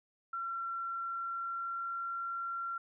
sine tone with pitch glide, 1361 to 1369.7 Hz, F6 to F6, -45 to -34 cents, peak -35 dBFS, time 0.33-2.78 s, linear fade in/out 5 ms, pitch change +11 cents, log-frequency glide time 0.83-1.93 s, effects none

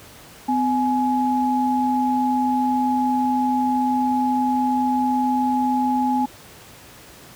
sine tone pair together, 254.3 / 841 Hz, C4 / G#5, -49 / +22 cents, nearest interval octave + major sixth, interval 2071 cents, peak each -20 dBFS, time 0.48-6.26 s, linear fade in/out 10 ms, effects pink hiss -44 dBFS RMS until 7.35 s + high-pass 60 Hz 12 dB/octave

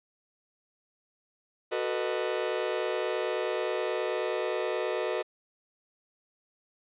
40% pulse chord, B dominant seventh, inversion second, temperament just, 370.4 / 444.5 / 493.9 / 617.4 Hz, F#4 / A4 / B4 / D#5, +2 / +18 / 0 / -14 cents, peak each -33 dBFS, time 1.71-5.23 s, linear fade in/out 20 ms, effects resampled to 8000 Hz + 10-bit

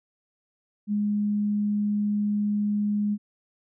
sine tone, 207.3 Hz, G#3, 3 cents flat, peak -22 dBFS, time 0.87-3.18 s, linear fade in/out 50 ms, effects none

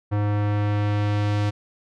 square tone with low-pass filter sweep, 103.6 Hz, G#2, 4 cents flat, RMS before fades -22 dBFS, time 0.11-1.51 s, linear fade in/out 20 ms, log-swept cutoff 1400 to 5200 Hz, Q 0.75, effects none

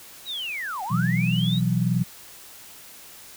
sine linear two-way sweep, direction down then up, 3972 to 722 to 3972 Hz, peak -28 dBFS, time 0.25-1.61 s, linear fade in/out 50 ms, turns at 0.83 s
sine chord, B suspended fourth, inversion none, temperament just, 123.47 / 164.63 / 185.21 Hz, B2 / E3 / F#3, 0 / -2 / +2 cents, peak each -24 dBFS, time 0.9-2.04 s, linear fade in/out 20 ms
effects white hiss -45 dBFS RMS until 3.36 s

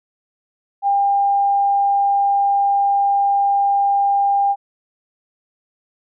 sine tone, 800 Hz, G5, 35 cents sharp, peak -13 dBFS, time 0.82-4.56 s, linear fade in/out 50 ms, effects none

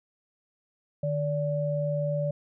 sine tone pair together, 150.64 / 579 Hz, D3 / D5, +44 / -25 cents, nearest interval octave + major seventh, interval 2331 cents, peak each -28 dBFS, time 1.03-2.31 s, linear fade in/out 5 ms, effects none

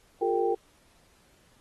sine tone cluster, 355 / 408.7 / 456.7 / 785 Hz, F4 / G#4 / A#4 / G5, +28 / -28 / -36 / +2 cents, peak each -29 / -31 / -27 / -30 dBFS, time 0.21-0.55 s, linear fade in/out 10 ms, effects pink hiss -63 dBFS RMS until 1.6 s + AAC 32 kbps

